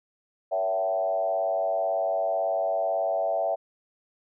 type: tone with frequency modulation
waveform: sine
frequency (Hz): 662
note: E5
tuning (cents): +7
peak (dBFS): -23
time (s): 0.51-3.56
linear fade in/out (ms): 20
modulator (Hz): 98.1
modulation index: 1.1
effects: none